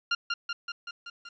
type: tone with echo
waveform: 20% pulse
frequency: 1396.9 Hz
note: F6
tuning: in tune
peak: -19 dBFS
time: 0.11-0.15 s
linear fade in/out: 5 ms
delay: 190 ms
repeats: 6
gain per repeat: -3 dB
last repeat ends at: 1.29 s
effects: resampled to 16000 Hz + 10-bit